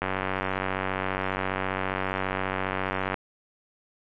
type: click train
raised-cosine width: 0.5 ms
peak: -12 dBFS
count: 297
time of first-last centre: 0.02-3.142 s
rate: 94.8 Hz
effects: resampled to 8000 Hz + 8-bit